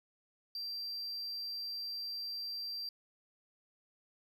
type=tone; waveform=triangle; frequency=4710 Hz; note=D8; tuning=4 cents sharp; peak=-37 dBFS; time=0.55-2.89 s; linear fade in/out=2 ms; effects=none